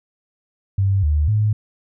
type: tone with pitch steps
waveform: sine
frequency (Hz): 97.7 / 75.1 / 106.5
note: G2 / D2 / G#2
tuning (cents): -5 / +39 / +44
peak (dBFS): -14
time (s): 0.78-1.53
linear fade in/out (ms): 5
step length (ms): 250
effects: none